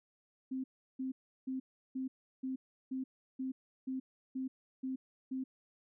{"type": "tone bursts", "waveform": "sine", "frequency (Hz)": 261.6, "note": "C4", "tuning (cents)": 0, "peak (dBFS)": -35, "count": 11, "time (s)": [0.51, 5.44], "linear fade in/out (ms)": 10, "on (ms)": 130, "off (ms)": 350, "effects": []}